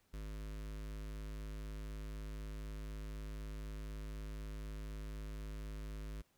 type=tone with notch filter; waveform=square; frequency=52 Hz; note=G#1; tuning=3 cents sharp; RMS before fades=-45 dBFS; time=0.13-6.22 s; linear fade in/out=10 ms; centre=790 Hz; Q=2; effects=pink hiss -75 dBFS RMS until 6.37 s